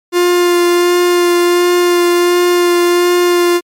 45% pulse tone with vibrato, 351.6 Hz, F4, 12 cents sharp, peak -8 dBFS, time 0.12-3.61 s, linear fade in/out 50 ms, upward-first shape sine, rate 1.4 Hz, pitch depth 11 cents each way, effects MP3 64 kbps

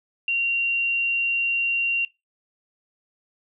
sine tone, 2760 Hz, F7, 21 cents flat, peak -20 dBFS, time 0.28-2.05 s, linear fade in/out 2 ms, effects noise-tail reverb RT60 0.2 s tail -20 dB re dry

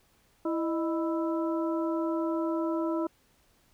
harmonic tone with a mistuned harmonic, 329.6 Hz, E4, in tune, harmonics 1 / 2 / 3 / 4, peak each -28 / -34 / -38 / -40 dBFS, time 0.45-3.07 s, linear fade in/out 5 ms, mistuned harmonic 2, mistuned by -110 cents, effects pink hiss -66 dBFS RMS until 3.73 s

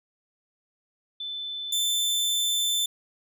sine / sawtooth tone pair in turn, 3520 / 3538 Hz, A7 / A7, 0 / +9 cents, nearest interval unison, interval 9 cents, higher second, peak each -31 / -20 dBFS, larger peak second, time 1.2-1.72 / 1.72-2.86 s, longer second, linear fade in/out 5 ms, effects none

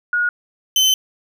sine / 30% pulse tone pair in turn, 1445 / 3062 Hz, F#6 / G7, -41 / -41 cents, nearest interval octave + minor second, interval 1300 cents, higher second, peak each -15 / -9 dBFS, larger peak second, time 0.13-0.29 / 0.76-0.94 s, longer second, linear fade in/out 2 ms, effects none

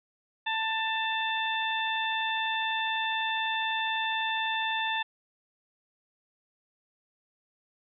harmonic tone, 888 Hz, A5, 16 cents sharp, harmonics 1 / 2 / 3 / 4, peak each -31 / -32 / -35 / -34 dBFS, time 0.46-5.03 s, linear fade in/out 10 ms, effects none

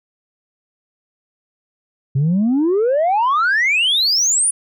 sine exponential sweep, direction up, 129.5 to 9980 Hz, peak -11 dBFS, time 2.15-4.51 s, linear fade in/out 10 ms, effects tanh soft clip ceiling -11 dBFS

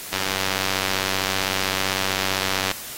click train, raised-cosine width 0.2 ms, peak -5 dBFS, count 248, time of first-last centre 0.13-2.714 s, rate 95.6 Hz, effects white hiss -35 dBFS RMS until 2.97 s + AAC 48 kbps

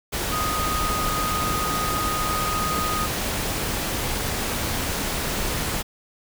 sine tone in noise, 1244.5 Hz, D#6, in tune, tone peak -25 dBFS, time 0.31-3.07 s, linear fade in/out 20 ms, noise pink, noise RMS -26 dBFS, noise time 0.12-5.83 s, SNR -2 dB, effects none

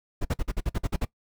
brown noise bursts, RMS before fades -25 dBFS, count 10, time 0.21-1.052 s, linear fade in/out 10 ms, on 41 ms, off 48 ms, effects noise-tail reverb RT60 0.1 s tail -21 dB re dry

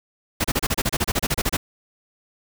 pink noise bursts, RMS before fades -21 dBFS, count 16, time 0.4-1.57 s, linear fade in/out 10 ms, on 45 ms, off 30 ms, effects none

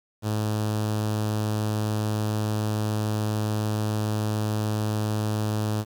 sawtooth tone with notch filter, 106.9 Hz, A2, 49 cents flat, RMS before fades -26 dBFS, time 0.22-5.85 s, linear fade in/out 50 ms, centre 2100 Hz, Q 1.5, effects 9-bit

